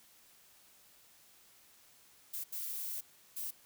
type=noise bursts at uneven times; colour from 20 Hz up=violet; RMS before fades=-40 dBFS; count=3; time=2.33-2.44 / 2.52-3.01 / 3.36-3.51 s; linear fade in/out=10 ms; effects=white hiss -63 dBFS RMS until 3.65 s